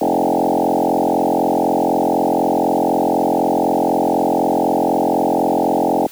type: tone with frequency modulation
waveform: sine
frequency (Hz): 539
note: C#5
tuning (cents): -49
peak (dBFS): -13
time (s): 0.01-6.07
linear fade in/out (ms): 5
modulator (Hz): 44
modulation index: 7
effects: white hiss -40 dBFS RMS until 6.11 s